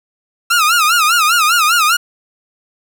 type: tone with vibrato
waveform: sawtooth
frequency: 1318.5 Hz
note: E6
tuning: in tune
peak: -6 dBFS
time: 0.5-1.97 s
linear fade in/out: 10 ms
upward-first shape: sine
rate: 5 Hz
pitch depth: 150 cents each way
effects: none